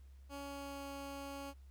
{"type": "tone with pitch glide", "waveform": "15% pulse", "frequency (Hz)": [280.7, 278.3], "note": ["C#4", "C#4"], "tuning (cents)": [22, 7], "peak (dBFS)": -38, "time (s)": [0.29, 1.54], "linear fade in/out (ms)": 50, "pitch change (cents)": -15, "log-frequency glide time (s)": [0.41, 0.9], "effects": ["added 67 Hz sine -54 dBFS peak until 1.7 s", "pink hiss -75 dBFS RMS until 1.7 s"]}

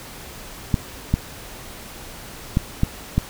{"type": "clicks", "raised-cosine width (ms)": 5, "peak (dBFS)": -4, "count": 5, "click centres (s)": [0.742, 1.14, 2.571, 2.834, 3.18], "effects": ["pink hiss -38 dBFS RMS until 3.29 s"]}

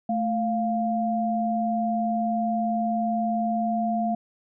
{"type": "tone pair together", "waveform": "sine", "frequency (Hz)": [220, 698.5], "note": ["A3", "F5"], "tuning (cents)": [0, 0], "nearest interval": "octave + minor sixth", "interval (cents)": 2000, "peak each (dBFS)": -25, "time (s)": [0.09, 4.15], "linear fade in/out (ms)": 5, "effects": []}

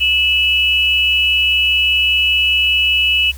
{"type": "tone pair together", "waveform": "sine", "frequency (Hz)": [2615, 2940], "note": ["E7", "F#7"], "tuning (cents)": [-15, -12], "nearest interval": "major second", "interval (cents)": 203, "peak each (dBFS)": -14, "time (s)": [0, 3.32], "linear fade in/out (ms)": 20, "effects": ["added 67 Hz sine -29 dBFS peak until 3.37 s", "white hiss -41 dBFS RMS until 3.37 s"]}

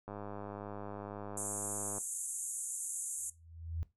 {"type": "click train", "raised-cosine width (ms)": 1, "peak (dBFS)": -30, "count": 195, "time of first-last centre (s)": [0.08, 1.982], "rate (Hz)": 102}
{"type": "band-pass noise", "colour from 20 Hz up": "pink", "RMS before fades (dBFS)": -40, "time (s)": [1.37, 3.3], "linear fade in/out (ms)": 5, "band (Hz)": [6700, 11000], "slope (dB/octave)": 96}
{"type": "tone with exponential growth", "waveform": "sine", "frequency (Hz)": 82.41, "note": "E2", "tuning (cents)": 0, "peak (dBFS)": -32, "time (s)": [3.18, 3.83], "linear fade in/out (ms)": 0, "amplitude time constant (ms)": 140}
{"effects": ["noise-tail reverb RT60 0.2 s tail -17 dB re dry"]}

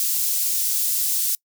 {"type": "high-pass noise", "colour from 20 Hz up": "white", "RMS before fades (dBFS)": -22, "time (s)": [0, 1.35], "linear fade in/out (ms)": 0, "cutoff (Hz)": 5800, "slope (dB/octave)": 12, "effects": ["noise-tail reverb RT60 0.1 s tail -26 dB re dry"]}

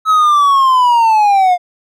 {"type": "linear sweep", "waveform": "triangle", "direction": "down", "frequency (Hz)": [1294, 702], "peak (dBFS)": -5, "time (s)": [0.05, 1.58], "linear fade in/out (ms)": 50, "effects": []}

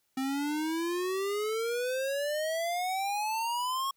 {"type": "exponential sweep", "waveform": "square", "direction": "up", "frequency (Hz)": [261.1, 1100], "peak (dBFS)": -30, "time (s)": [0.17, 3.91], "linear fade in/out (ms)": 5, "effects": ["white hiss -75 dBFS RMS until 3.96 s"]}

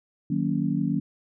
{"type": "chord", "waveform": "sine", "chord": "D# minor seventh", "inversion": "none", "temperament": "just", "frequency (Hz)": [155.56, 186.68, 233.3, 280], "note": ["D#3", "F#3", "A#3", "C#4"], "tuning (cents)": [0, 16, 2, 18], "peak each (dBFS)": -28, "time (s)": [0.3, 1], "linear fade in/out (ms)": 5, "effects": []}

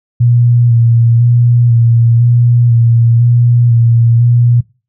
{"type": "tone with vibrato", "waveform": "sine", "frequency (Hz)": 118.4, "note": "A#2", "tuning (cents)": 27, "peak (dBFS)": -5, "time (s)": [0.2, 4.61], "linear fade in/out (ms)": 10, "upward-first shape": "square", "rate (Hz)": 1, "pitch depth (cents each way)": 25, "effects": ["noise-tail reverb RT60 0.3 s tail -21 dB re dry"]}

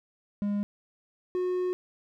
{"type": "tone pair in turn", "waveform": "triangle", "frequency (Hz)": [204.2, 363.8], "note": ["G#3", "F#4"], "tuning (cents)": [-29, -29], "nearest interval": "minor seventh", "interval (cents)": 1000, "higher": "second", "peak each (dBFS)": -24, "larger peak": "neither", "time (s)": [[0.42, 0.63], [1.35, 1.73]], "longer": "second", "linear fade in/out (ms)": 0, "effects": []}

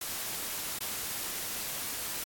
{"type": "noise with dropouts", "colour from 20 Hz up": "white", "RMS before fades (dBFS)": -36, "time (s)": [0.01, 2.24], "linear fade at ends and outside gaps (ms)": 5, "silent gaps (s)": [0.789, 0.805], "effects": ["AAC 64 kbps"]}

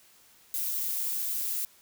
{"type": "noise with amplitude modulation", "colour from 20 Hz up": "violet", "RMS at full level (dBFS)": -30, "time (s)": [0.54, 1.65], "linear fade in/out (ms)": 0, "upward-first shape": "sine", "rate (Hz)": 126, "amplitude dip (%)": 25, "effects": ["white hiss -59 dBFS RMS until 1.81 s"]}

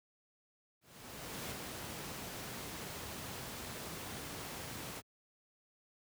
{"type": "noise with ADSR envelope", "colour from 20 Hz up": "pink", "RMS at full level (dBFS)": -41, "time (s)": [0.81, 5.02], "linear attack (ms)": 710, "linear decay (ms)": 4, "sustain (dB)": -3, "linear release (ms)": 37, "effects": ["high-pass 80 Hz 12 dB/octave"]}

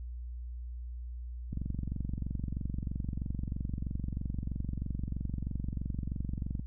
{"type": "click train", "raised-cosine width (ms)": 5, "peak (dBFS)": -23, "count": 118, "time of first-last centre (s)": [1.53, 6.595], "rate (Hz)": 23.1, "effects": ["noise-tail reverb RT60 0.1 s tail -24 dB re dry", "added 60 Hz sine -38 dBFS peak until 6.66 s"]}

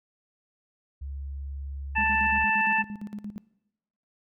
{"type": "tone", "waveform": "sine", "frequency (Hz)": 69.3, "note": "C#2", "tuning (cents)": 0, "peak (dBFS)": -33, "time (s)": [1.01, 2.45], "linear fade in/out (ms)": 10}
{"type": "harmonic tone", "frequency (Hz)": 883, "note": "A5", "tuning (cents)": 6, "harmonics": [1, 2, 3], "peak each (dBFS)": [-26, -26, -26], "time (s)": [1.95, 2.83], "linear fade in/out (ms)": 20}
{"type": "tone with tremolo", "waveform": "sine", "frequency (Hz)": 207.7, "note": "G#3", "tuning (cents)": 0, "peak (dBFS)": -32, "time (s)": [1.98, 3.38], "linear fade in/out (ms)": 0, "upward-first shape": "square", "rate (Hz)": 8.7, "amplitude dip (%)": 80}
{"effects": ["noise-tail reverb RT60 0.9 s tail -22 dB re dry"]}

